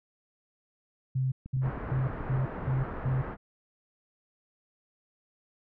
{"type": "tone bursts", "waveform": "sine", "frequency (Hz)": 130.81, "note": "C3", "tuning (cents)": 0, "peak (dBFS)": -25, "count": 6, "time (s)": [1.15, 3.22], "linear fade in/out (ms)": 10, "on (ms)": 170, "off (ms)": 210}
{"type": "click train", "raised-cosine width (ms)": 5, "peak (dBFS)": -29, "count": 8, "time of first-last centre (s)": [1.46, 2.207], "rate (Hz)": 9.37}
{"type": "low-pass noise", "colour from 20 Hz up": "pink", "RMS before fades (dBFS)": -37, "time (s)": [1.61, 3.37], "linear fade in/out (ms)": 50, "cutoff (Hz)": 1600, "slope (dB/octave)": 24}
{"effects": []}